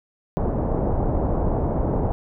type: low-pass noise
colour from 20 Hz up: pink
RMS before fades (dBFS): -22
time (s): 0.37-2.12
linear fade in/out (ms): 0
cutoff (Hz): 820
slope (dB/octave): 24
effects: none